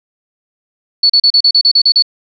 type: tone bursts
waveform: sine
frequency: 4435 Hz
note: C#8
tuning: in tune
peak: -5 dBFS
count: 10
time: 1.03-2.024 s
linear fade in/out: 5 ms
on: 67 ms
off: 36 ms
effects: none